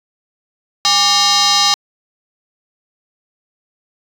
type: tone with frequency modulation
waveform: sine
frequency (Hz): 181.2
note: F#3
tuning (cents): -36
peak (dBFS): -8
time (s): 0.85-1.74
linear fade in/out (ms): 0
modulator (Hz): 998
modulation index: 5.6
effects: tanh soft clip ceiling -7 dBFS